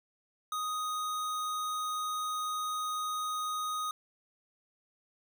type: tone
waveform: square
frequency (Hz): 1246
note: D#6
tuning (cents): +2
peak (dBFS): -33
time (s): 0.52-3.91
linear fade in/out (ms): 2
effects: none